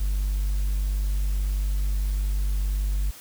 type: tone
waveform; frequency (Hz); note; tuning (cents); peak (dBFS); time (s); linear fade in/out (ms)
triangle; 49.19; G1; +7; -19; 0-3.11; 10
effects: tanh soft clip ceiling -16 dBFS + white hiss -45 dBFS RMS until 3.2 s